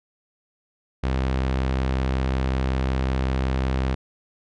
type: tone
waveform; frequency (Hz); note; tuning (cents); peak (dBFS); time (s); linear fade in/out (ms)
sawtooth; 65.41; C2; 0; -17; 1.03-3.95; 10
effects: low-pass 4000 Hz 12 dB/octave